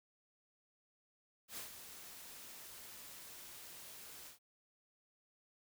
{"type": "noise with ADSR envelope", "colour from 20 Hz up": "white", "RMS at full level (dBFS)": -45, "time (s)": [1.48, 4.39], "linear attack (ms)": 92, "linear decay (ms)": 120, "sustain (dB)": -8, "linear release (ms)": 120, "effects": []}